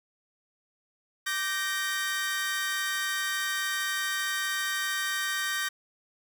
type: chord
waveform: sawtooth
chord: G minor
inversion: second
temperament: equal with one note detuned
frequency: 1174.7 / 1551.8 / 1864.7 Hz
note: D6 / G6 / Bb6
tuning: 0 / -18 / 0 cents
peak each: -33 / -28 / -28 dBFS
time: 1.26-5.69 s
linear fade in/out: 10 ms
effects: none